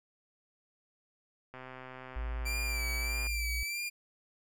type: click train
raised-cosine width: 0.5 ms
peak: -31 dBFS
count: 224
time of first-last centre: 1.54-3.269 s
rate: 129 Hz
type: tone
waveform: sine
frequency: 56.1 Hz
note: A1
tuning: 34 cents sharp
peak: -33 dBFS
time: 2.16-3.63 s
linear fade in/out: 0 ms
type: tone with vibrato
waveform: sawtooth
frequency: 2340 Hz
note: D7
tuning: 7 cents flat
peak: -31 dBFS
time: 2.45-3.9 s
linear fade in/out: 20 ms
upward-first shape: sine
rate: 1.6 Hz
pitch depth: 48 cents each way
effects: none